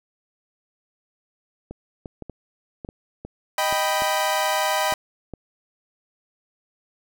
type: clicks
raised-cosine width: 2 ms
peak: -21 dBFS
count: 11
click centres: 1.71 / 2.058 / 2.223 / 2.297 / 2.848 / 2.889 / 3.25 / 3.726 / 4.021 / 4.924 / 5.337 s
type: chord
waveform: sawtooth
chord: Eb augmented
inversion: none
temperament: equal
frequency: 622.3 / 784 / 987.8 Hz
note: Eb5 / G5 / B5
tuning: 0 / 0 / 0 cents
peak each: -21 dBFS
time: 3.58-4.94 s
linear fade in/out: 2 ms
effects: none